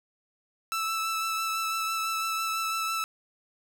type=tone with vibrato; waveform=sawtooth; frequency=1318.5 Hz; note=E6; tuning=in tune; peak=-24 dBFS; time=0.72-3.04 s; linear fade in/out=0 ms; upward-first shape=sine; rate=6 Hz; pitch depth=13 cents each way; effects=none